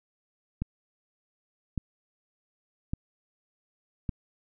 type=click train; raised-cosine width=5 ms; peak=-17 dBFS; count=4; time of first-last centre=0.62-4.092 s; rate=0.864 Hz; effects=none

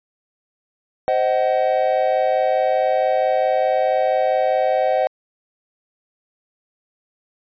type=chord; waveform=triangle; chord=C diminished; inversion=none; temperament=just; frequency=523.3 / 627.9 / 753.5 Hz; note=C5 / Eb5 / Gb5; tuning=0 / +16 / +31 cents; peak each=-18 dBFS; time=1.08-5.07 s; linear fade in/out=0 ms; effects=resampled to 11025 Hz

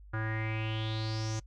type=tone with low-pass filter sweep; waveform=square; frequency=110 Hz; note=A2; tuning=in tune; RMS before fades=-34 dBFS; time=0.13-1.4 s; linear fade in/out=10 ms; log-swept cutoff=1500 to 6500 Hz; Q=6.4; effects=noise-tail reverb RT60 0.1 s tail -23 dB re dry + added 50 Hz sine -49 dBFS peak until 1.46 s

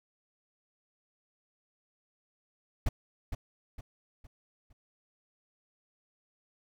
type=noise with echo; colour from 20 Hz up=brown; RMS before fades=-26 dBFS; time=2.86-2.89 s; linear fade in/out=5 ms; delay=460 ms; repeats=4; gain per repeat=-8 dB; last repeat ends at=4.73 s; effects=none

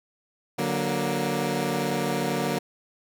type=chord; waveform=15% pulse; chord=D augmented; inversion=none; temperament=equal with one note detuned; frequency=146.83 / 185 / 235.5 Hz; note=D3 / F#3 / A#3; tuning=0 / 0 / +18 cents; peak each=-23 / -23 / -22 dBFS; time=0.58-2.59 s; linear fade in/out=10 ms; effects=none

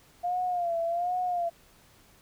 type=tone with vibrato; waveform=sine; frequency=698.5 Hz; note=F5; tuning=in tune; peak=-26 dBFS; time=0.23-1.5 s; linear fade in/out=20 ms; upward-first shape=sine; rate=1.3 Hz; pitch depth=76 cents each way; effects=pink hiss -59 dBFS RMS until 2.21 s

